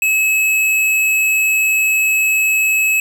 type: tone with hard clipping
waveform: sine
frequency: 2581 Hz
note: E7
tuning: 37 cents flat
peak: -13 dBFS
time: 0.02-3 s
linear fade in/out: 2 ms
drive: 17 dB
effects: none